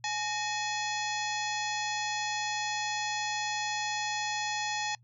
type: harmonic tone with a mistuned harmonic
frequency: 846 Hz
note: G#5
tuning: 32 cents sharp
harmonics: 1 / 2 / 3 / 4 / 5 / 6 / 7 / 8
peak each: -34 / -37 / -39 / -40 / -41 / -42 / -42 / -43 dBFS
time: 0.04-4.95 s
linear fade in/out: 2 ms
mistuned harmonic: 2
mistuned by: +150 cents
effects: noise-tail reverb RT60 0.1 s tail -26 dB re dry + added 119 Hz sine -58 dBFS peak until 5.03 s